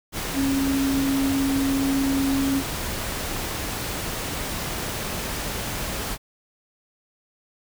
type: tone in noise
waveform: sine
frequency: 272.8 Hz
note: C#4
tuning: 28 cents flat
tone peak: -20 dBFS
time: 0.33-2.63 s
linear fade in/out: 50 ms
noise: pink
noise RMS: -29 dBFS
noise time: 0.12-6.18 s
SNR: +6 dB
effects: none